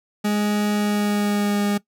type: tone with pitch glide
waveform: 40% pulse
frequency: 208.1 to 204.4 Hz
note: G#3 to G#3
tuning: +4 to -27 cents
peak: -18 dBFS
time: 0.24-1.78 s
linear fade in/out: 10 ms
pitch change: -31 cents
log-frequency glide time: 0.73-1.63 s
effects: noise-tail reverb RT60 0.1 s tail -19 dB re dry